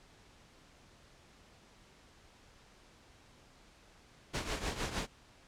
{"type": "noise with tremolo", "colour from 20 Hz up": "pink", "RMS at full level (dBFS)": -34, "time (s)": [4.33, 5.07], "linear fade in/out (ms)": 20, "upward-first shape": "triangle", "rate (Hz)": 6.5, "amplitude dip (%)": 75, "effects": ["pink hiss -61 dBFS RMS until 5.47 s", "low-pass 7000 Hz 12 dB/octave"]}